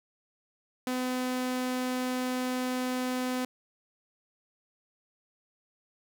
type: tone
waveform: sawtooth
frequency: 253.3 Hz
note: B3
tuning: 44 cents sharp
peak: -25 dBFS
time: 0.87-3.45 s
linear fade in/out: 2 ms
effects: 10-bit